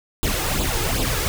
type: noise with flanger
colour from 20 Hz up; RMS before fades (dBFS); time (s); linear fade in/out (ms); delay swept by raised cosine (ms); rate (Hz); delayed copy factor
pink; -22; 0.23-1.28; 0; 0.25 to 2.45; 2.6; +0.75
effects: none